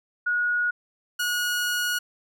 sine / sawtooth tone pair in turn, 1451 / 1451 Hz, F#6 / F#6, -34 / -34 cents, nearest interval unison, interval 0 cents, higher neither, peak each -21 / -20 dBFS, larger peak second, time 0.26-0.71 / 1.19-1.99 s, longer second, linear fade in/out 10 ms, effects none

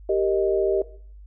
sine chord, Eb major, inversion first, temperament equal, 392 / 466.2 / 622.3 Hz, G4 / Bb4 / Eb5, 0 / 0 / 0 cents, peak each -21 / -26 / -24 dBFS, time 0.09-0.82 s, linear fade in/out 5 ms, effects noise-tail reverb RT60 0.5 s tail -17 dB re dry + added 50 Hz sine -41 dBFS peak until 1.26 s

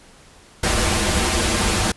pink noise with comb filter, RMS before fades -19 dBFS, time 0.63-1.92 s, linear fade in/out 5 ms, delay 7.2 ms, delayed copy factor -0.7, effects pink hiss -48 dBFS RMS until 1.96 s + resampled to 24000 Hz

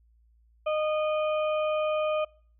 harmonic tone, 615 Hz, D#5, 20 cents flat, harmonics 1 / 2 / 4 / 5, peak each -25 / -33 / -38 / -44 dBFS, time 0.66-2.25 s, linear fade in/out 10 ms, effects noise-tail reverb RT60 0.5 s tail -25 dB re dry + added 57 Hz sine -59 dBFS peak until 2.59 s

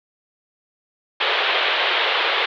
white band-pass noise, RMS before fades -20 dBFS, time 1.2-2.46 s, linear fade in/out 10 ms, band 380 to 3700 Hz, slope 48 dB/octave, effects none

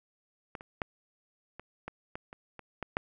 clicks, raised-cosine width 0.5 ms, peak -24 / -30 / -16 / -28 / -23 / -23 / -30 / -29 / -20 / -13 dBFS, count 10, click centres 0.552 / 0.609 / 0.818 / 1.596 / 1.88 / 2.155 / 2.329 / 2.593 / 2.827 / 2.969 s, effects none

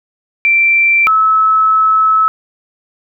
sine tone pair in turn, 2349 / 1297.9 Hz, D7 / E6, 0 / -27 cents, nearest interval minor seventh, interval 1027 cents, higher first, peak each -7 dBFS, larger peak neither, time 0.45-1.07 / 1.07-2.28 s, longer second, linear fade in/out 0 ms, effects none

